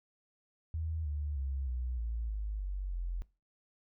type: tone with pitch steps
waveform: sine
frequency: 80.1 / 73.45 / 67.36 / 61.77 / 56.64 / 51.94 / 47.63 / 43.67 Hz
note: E2 / D2 / C#2 / B1 / A#1 / G#1 / G1 / F1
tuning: -49 / +1 / -49 / +1 / -49 / +1 / -49 / +1 cents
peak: -33 dBFS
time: 0.74-3.22 s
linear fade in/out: 0 ms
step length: 310 ms
effects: noise-tail reverb RT60 0.3 s tail -22 dB re dry